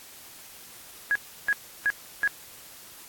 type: tone bursts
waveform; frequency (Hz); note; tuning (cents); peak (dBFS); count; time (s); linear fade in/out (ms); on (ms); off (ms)
sine; 1661.2; G#6; 0; -20; 4; 1.11-2.276; 0; 44; 330
effects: white hiss -47 dBFS RMS until 3.08 s + AAC 64 kbps